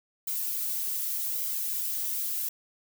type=noise with flanger; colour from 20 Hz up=violet; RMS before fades=-31 dBFS; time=0.27-2.49 s; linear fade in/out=5 ms; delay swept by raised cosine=1.1 to 3.3 ms; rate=0.86 Hz; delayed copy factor=-0.55; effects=none